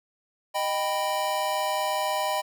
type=chord; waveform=square; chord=Eb augmented; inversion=none; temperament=equal with one note detuned; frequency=618 / 784 / 987.8 Hz; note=Eb5 / G5 / B5; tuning=-12 / 0 / 0 cents; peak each=-30 dBFS; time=0.54-2.42 s; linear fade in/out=20 ms; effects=none